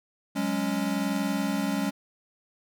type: chord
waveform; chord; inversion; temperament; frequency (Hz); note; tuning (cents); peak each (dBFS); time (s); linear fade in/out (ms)
square; F# suspended second; none; equal with one note detuned; 185 / 205.9 / 277.2; F#3 / G#3 / C#4; 0 / -15 / 0; -33 / -30 / -30; 0.35-1.91; 20
effects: none

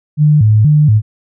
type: tone with vibrato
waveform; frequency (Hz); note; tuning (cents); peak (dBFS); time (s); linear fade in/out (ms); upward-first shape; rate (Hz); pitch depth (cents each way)
sine; 127.1; C3; -50; -5; 0.17-1.02; 50; square; 2.1; 290
effects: none

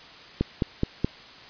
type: click train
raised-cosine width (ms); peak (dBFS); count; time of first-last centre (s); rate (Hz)
3; -9; 4; 0.41-1.046; 4.72
effects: white hiss -46 dBFS RMS until 1.49 s + resampled to 11025 Hz

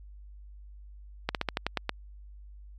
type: slowing click train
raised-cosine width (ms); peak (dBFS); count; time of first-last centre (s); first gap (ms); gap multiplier
0.3; -11; 8; 1.29-1.893; 58; 1.13
effects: added 50 Hz sine -45 dBFS peak until 2.78 s + MP3 96 kbps

